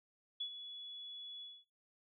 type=tone with ADSR envelope; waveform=sine; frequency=3400 Hz; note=G#7; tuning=40 cents sharp; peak=-36 dBFS; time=0.4-1.65 s; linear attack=9 ms; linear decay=83 ms; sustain=-10 dB; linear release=230 ms; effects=noise-tail reverb RT60 0.3 s tail -26 dB re dry